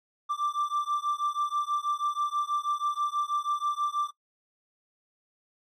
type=beating tone pair; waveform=triangle; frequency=1174.7 / 1180.9 Hz; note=D6 / D6; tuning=0 / +9 cents; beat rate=6.2 Hz; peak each=-28 / -28 dBFS; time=0.29-4.11 s; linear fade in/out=20 ms; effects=noise-tail reverb RT60 0.1 s tail -21 dB re dry + AAC 64 kbps